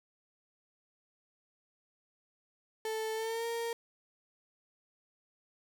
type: tone with pitch glide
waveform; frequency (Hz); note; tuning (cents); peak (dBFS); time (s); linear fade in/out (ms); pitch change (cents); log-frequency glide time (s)
35% pulse; 440 to 464; A4 to A#4; 0 to -8; -32; 2.85-3.73; 2; +92; 3.14-3.46
effects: none